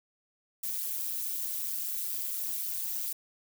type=noise with amplitude modulation; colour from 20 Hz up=violet; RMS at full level=-30 dBFS; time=0.63-3.13 s; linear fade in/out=5 ms; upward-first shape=sine; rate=180 Hz; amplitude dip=95%; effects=none